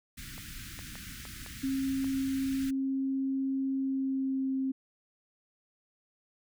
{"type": "band-stop noise", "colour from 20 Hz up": "pink", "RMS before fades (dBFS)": -44, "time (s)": [0.17, 2.71], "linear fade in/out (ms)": 10, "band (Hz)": [300, 1400], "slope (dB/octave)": 48}
{"type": "clicks", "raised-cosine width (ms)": 0.5, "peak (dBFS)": -31, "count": 6, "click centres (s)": [0.38, 0.791, 0.955, 1.253, 1.463, 2.044]}
{"type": "tone with pitch glide", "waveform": "sine", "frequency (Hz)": [268.4, 265.6], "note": ["C4", "C4"], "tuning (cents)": [44, 26], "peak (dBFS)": -28, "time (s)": [1.63, 4.72], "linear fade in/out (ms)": 10, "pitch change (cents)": -18, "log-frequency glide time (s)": [3.77, 4.59]}
{"effects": []}